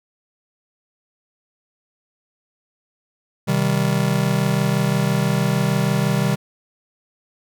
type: chord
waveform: square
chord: C minor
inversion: none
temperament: just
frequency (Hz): 130.81 / 156.98 / 196.22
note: C3 / Eb3 / G3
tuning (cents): 0 / +16 / +2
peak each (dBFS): -22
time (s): 3.47-6.36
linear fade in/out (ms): 20
effects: none